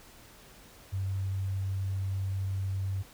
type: tone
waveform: sine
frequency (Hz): 96.3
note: G2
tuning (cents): -30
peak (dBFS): -29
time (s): 0.92-3.03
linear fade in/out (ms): 20
effects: added 50 Hz sine -63 dBFS peak until 3.13 s + pink hiss -54 dBFS RMS until 3.13 s